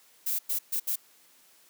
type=noise bursts at uneven times; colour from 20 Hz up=violet; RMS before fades=-29 dBFS; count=4; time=0.26-0.39 / 0.49-0.59 / 0.72-0.8 / 0.87-0.96 s; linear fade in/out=10 ms; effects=white hiss -60 dBFS RMS until 1.69 s + high-pass 200 Hz 12 dB/octave